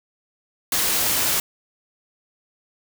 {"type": "noise", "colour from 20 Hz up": "white", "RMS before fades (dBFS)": -21, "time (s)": [0.72, 1.4], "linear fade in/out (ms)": 2, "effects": []}